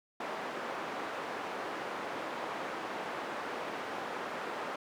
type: band-pass noise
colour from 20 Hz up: white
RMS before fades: -39 dBFS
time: 0.2-4.76 s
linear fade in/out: 5 ms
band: 290 to 1200 Hz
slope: 12 dB/octave
effects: none